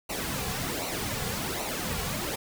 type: noise with flanger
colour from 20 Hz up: pink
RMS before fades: -32 dBFS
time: 0.09-2.36 s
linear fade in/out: 10 ms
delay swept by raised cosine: 0.59 to 3.29 ms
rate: 1.3 Hz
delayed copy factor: -0.65
effects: none